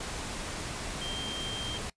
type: tone in noise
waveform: sine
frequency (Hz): 3172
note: G7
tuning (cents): +20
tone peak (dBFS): -35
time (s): 1.01-1.78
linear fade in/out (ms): 5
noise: pink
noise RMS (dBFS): -37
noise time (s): 0-1.9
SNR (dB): -1
effects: noise-tail reverb RT60 0.1 s tail -21 dB re dry + resampled to 22050 Hz